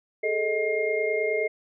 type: tone cluster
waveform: sine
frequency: 411.2 / 440.6 / 624 / 2125 Hz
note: G#4 / A4 / D#5 / C7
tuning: -17 / +2 / +5 / +26 cents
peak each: -31 / -26 / -29 / -29 dBFS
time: 0.23-1.48 s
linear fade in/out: 10 ms
effects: none